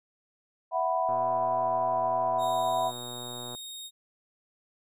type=chord; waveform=sine; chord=E suspended second; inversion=none; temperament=just; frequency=659.3 / 741.7 / 988.9 Hz; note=E5 / F#5 / B5; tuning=0 / +4 / +2 cents; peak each=-29 dBFS; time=0.71-2.92 s; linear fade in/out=50 ms
type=click train; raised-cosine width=1 ms; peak=-28 dBFS; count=301; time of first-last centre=1.09-3.549 s; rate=122 Hz
type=tone; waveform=sawtooth; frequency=3722 Hz; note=A#7; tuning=3 cents flat; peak=-36 dBFS; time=2.38-3.91 s; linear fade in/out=50 ms
effects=none